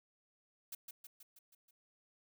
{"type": "noise with echo", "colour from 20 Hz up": "blue", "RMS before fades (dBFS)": -45, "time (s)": [0.72, 0.75], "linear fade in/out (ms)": 5, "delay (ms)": 160, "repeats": 6, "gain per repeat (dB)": -4, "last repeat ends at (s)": 1.71, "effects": []}